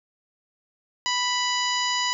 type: harmonic tone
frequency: 987.8 Hz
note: B5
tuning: in tune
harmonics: 1 / 2 / 3 / 4 / 5 / 6 / 7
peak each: -27 / -29 / -29 / -33 / -30 / -37 / -33 dBFS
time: 1.06-2.13 s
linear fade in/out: 0 ms
effects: none

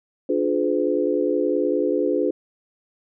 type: chord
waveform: sine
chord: D diminished seventh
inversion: none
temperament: just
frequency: 293.7 / 352.4 / 422.9 / 507.5 Hz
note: D4 / F4 / Ab4 / Cb5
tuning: 0 / +16 / +31 / +47 cents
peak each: -24 dBFS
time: 0.29-2.31 s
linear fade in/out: 5 ms
effects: none

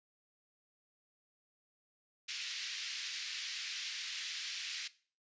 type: band-pass noise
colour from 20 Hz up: white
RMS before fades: -42 dBFS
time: 2.28-4.88 s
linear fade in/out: 10 ms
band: 1900 to 5400 Hz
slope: 24 dB/octave
effects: noise-tail reverb RT60 0.4 s tail -18 dB re dry + resampled to 16000 Hz

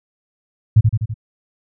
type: tone with echo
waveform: sine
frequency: 110 Hz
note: A2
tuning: in tune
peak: -5 dBFS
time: 0.76-0.81 s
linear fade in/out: 10 ms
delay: 83 ms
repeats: 4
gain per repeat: -4 dB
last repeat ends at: 1.142 s
effects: none

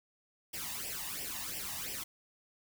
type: noise with flanger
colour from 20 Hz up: white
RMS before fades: -40 dBFS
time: 0.53-2.04 s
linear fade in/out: 10 ms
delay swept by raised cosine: 0.37 to 1.1 ms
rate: 2.9 Hz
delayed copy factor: +0.75
effects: none

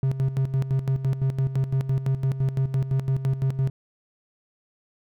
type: tone with tremolo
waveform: triangle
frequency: 133.6 Hz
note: C3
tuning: 36 cents sharp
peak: -17 dBFS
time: 0.03-3.7 s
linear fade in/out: 2 ms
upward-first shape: square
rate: 5.9 Hz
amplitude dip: 70%
effects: none

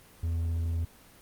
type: tone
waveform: triangle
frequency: 83.1 Hz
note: E2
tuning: 15 cents sharp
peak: -25 dBFS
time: 0.23-0.85 s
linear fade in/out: 5 ms
effects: pink hiss -55 dBFS RMS until 1.21 s + Opus 24 kbps

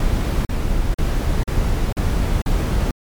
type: noise bursts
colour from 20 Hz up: brown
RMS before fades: -18 dBFS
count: 6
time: 0-2.91 s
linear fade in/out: 2 ms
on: 450 ms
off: 42 ms
effects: MP3 96 kbps

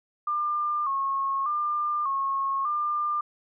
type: tone with vibrato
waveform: sine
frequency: 1143 Hz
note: D6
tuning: 47 cents flat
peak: -24 dBFS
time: 0.27-3.21 s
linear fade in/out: 5 ms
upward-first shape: square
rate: 0.84 Hz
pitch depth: 81 cents each way
effects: none

